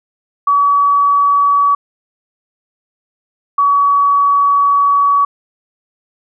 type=tone pair in turn; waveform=sine; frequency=1138 / 1133.3 Hz; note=C#6 / C#6; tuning=+45 / +38 cents; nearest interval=unison; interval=7 cents; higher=first; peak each=-8 dBFS; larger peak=neither; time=0.47-1.75 / 3.58-5.25 s; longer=second; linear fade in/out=5 ms; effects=none